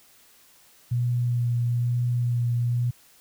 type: tone with vibrato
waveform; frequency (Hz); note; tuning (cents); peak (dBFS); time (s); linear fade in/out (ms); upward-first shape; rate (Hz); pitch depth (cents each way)
sine; 120.7; B2; -39; -21; 0.91-2.91; 10; sine; 1.1; 15
effects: white hiss -56 dBFS RMS until 3.2 s